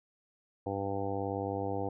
harmonic tone, 98.7 Hz, G2, 12 cents sharp, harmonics 1 / 2 / 3 / 4 / 5 / 6 / 7 / 8 / 9, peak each -39 / -44 / -39 / -41 / -37 / -50 / -41 / -40 / -46 dBFS, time 0.66-1.89 s, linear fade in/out 5 ms, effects none

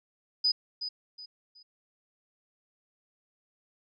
sine tone with echo, 4978 Hz, D#8, in tune, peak -22 dBFS, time 0.44-0.52 s, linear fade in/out 10 ms, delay 370 ms, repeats 3, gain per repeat -10 dB, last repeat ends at 1.63 s, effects none

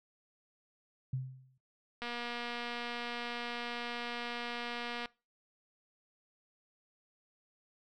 sine tone with exponential decay, 130.3 Hz, C3, 7 cents flat, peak -30 dBFS, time 1.13-1.58 s, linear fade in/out 5 ms, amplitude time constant 96 ms
click train, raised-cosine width 0.3 ms, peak -24 dBFS, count 727, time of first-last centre 2.02-5.058 s, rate 239 Hz
effects noise-tail reverb RT60 0.3 s tail -23 dB re dry

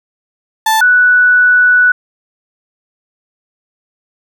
35% pulse / sine tone pair in turn, 880 / 1480 Hz, A5 / F#6, 0 / 0 cents, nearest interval major sixth, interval 900 cents, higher second, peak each -7 / -5 dBFS, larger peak second, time 0.66-0.81 / 0.81-1.92 s, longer second, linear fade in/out 5 ms, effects none

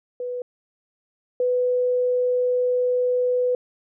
sine tone pair in turn, 493.9 / 497.3 Hz, B4 / B4, 0 / +12 cents, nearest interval unison, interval 12 cents, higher second, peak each -26 / -18 dBFS, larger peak second, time 0.2-0.42 / 1.4-3.55 s, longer second, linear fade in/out 2 ms, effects none

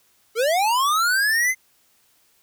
square linear sweep, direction up, 422.6 to 2093 Hz, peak -18 dBFS, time 0.35-1.55 s, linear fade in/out 50 ms, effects white hiss -61 dBFS RMS until 2.42 s

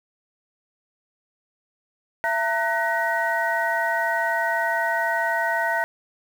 sine tone cluster, 671 / 916 / 1499 / 1898 Hz, E5 / A#5 / F#6 / A#6, +31 / -31 / +22 / +31 cents, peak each -26 dBFS, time 2.24-5.84 s, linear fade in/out 0 ms, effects 7-bit

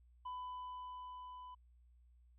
triangle tone with level ramp, 1000 Hz, B5, 21 cents sharp, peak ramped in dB -40 to -48 dBFS, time 0.25-1.55 s, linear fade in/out 10 ms, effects added 60 Hz sine -63 dBFS peak until 2.38 s + resampled to 8000 Hz

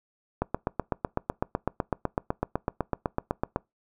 click train, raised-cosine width 1 ms, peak -11 dBFS, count 26, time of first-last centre 0.42-3.561 s, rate 7.96 Hz, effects noise-tail reverb RT60 0.2 s tail -24 dB re dry

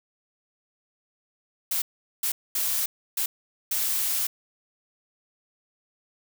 blue noise bursts at uneven times, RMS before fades -26 dBFS, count 5, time 1.71-1.82 / 2.23-2.32 / 2.55-2.86 / 3.17-3.26 / 3.71-4.27 s, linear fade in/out 5 ms, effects none

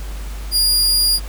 sawtooth tone, 4838 Hz, D#8, 49 cents flat, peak -10 dBFS, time 0.51-1.2 s, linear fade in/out 50 ms, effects added 50 Hz sine -25 dBFS peak until 1.28 s + pink hiss -38 dBFS RMS until 1.28 s

